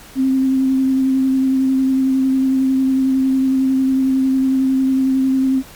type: tone with vibrato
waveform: sine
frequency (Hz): 264.3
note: C4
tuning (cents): +18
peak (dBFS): -12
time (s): 0.15-5.63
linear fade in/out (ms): 50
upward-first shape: sine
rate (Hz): 11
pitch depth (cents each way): 15
effects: pink hiss -40 dBFS RMS until 5.75 s + MP3 96 kbps